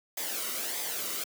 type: noise with flanger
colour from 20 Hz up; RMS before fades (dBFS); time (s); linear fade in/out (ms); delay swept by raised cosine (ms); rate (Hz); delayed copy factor
white; -34; 0.17-1.24; 5; 0.71 to 1.21; 1.6; -0.55
effects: high-pass 200 Hz 12 dB/octave